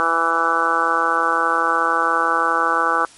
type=harmonic tone; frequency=165.7 Hz; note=E3; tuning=9 cents sharp; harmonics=2 / 3 / 4 / 5 / 6 / 7 / 8 / 9; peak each=-30 / -26 / -30 / -24 / -26 / -20 / -21 / -22 dBFS; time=0-3.05 s; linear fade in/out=0 ms; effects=white hiss -45 dBFS RMS until 3.17 s + MP3 48 kbps